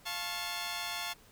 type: chord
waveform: 10% pulse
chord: F augmented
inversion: none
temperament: just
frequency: 698.5 / 873.1 / 1091.3 Hz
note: F5 / A5 / C#6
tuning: 0 / -14 / -27 cents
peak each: -32 dBFS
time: 0.05-1.14 s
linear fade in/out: 20 ms
effects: pink hiss -60 dBFS RMS until 1.31 s